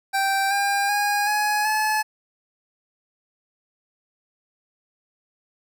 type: tone with pitch steps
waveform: 25% pulse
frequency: 782 / 800.7 / 819.9 / 839.6 / 859.7 Hz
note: G5 / G5 / G#5 / G#5 / A5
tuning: -4 / +37 / -22 / +19 / -40 cents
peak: -16 dBFS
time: 0.13-2.03 s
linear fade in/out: 20 ms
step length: 380 ms
effects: none